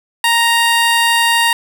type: tone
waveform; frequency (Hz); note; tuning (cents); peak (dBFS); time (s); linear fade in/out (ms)
15% pulse; 932; A#5; -1; -4; 0.24-1.53; 2
effects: none